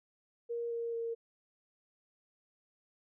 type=tone with pitch steps; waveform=sine; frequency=470 / 465.7 / 461.4 Hz; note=A#4 / A#4 / A#4; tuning=+14 / -2 / -18 cents; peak=-34 dBFS; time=0.49-1.15 s; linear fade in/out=20 ms; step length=220 ms; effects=none